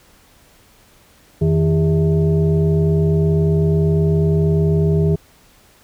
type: tone with frequency modulation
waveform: sine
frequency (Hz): 158.9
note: D#3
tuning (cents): +37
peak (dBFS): -12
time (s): 1.41-5.16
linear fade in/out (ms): 10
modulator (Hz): 246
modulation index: 0.95
effects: pink hiss -51 dBFS RMS until 5.83 s

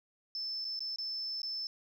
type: tone with dropouts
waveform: sine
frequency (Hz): 5274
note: E8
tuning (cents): 0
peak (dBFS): -35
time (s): 0.35-1.67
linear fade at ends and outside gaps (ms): 1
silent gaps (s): 0.645-0.65 / 0.792-0.805 / 0.96-0.985 / 1.418-1.431
effects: 11-bit

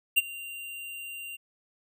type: tone with ADSR envelope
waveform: square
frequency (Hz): 2777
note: F7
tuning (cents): -10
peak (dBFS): -17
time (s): 0.16-1.37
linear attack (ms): 20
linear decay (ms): 27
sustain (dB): -21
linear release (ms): 19
effects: none

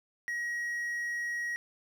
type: tone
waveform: triangle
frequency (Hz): 1900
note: A#6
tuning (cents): +33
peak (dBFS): -30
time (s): 0.28-1.56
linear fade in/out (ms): 0
effects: none

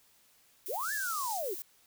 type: noise with tremolo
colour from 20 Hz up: violet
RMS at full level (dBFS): -40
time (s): 0.66-1.62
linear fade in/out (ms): 0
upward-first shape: triangle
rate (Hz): 14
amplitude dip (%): 25
type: linear two-way sweep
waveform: sine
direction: up then down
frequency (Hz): 318.4 to 1760 to 327.4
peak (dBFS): -33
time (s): 0.68-1.55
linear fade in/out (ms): 20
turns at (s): 0.93
type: band-pass noise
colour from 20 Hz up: pink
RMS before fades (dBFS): -42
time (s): 0.81-1.41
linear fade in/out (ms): 50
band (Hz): 5200 to 13000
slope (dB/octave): 24
effects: white hiss -65 dBFS RMS until 1.86 s

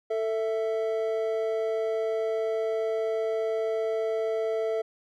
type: tone pair together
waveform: triangle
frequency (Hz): 444.2 / 659.3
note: A4 / E5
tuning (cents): +16 / 0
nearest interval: perfect fifth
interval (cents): 684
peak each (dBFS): -25 / -28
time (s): 0.1-4.82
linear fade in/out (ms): 10
effects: none

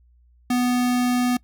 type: tone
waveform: square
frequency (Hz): 247.1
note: B3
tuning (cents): +1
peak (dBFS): -19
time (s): 0.5-1.37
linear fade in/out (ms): 5
effects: noise-tail reverb RT60 0.1 s tail -22 dB re dry + added 60 Hz sine -53 dBFS peak until 1.43 s

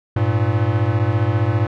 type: beating tone pair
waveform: square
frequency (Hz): 100.8 / 115.8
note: G2 / A#2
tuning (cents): +49 / -11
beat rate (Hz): 15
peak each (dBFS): -19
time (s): 0.16-1.67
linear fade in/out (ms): 5
effects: low-pass 2000 Hz 12 dB/octave

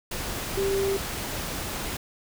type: tone in noise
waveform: sine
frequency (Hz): 392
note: G4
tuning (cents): 0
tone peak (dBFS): -23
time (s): 0.57-0.97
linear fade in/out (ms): 5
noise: pink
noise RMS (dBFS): -32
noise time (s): 0.11-1.97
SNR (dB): +6
effects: none

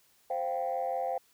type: chord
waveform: sine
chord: C suspended fourth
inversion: none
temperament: equal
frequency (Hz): 523.3 / 698.5 / 784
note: C5 / F5 / G5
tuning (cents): 0 / 0 / 0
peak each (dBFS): -33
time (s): 0.3-1.18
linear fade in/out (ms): 5
effects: tanh soft clip ceiling -23 dBFS + white hiss -66 dBFS RMS until 1.33 s

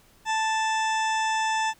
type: harmonic tone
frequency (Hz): 880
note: A5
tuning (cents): 0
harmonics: 1 / 2 / 3 / 4 / 6 / 7 / 8 / 9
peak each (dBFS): -24 / -30 / -34 / -36 / -40 / -41 / -42 / -43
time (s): 0.25-1.74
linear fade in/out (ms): 50
effects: pink hiss -58 dBFS RMS until 1.79 s

